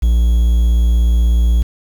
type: tone with quantisation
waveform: triangle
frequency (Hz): 58.27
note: A#1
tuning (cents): 0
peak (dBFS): -7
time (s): 0.02-1.63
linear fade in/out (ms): 10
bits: 6
effects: none